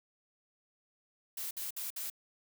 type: noise bursts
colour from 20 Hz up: blue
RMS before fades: -39 dBFS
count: 4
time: 1.37-2.101 s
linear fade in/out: 5 ms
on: 140 ms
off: 57 ms
effects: none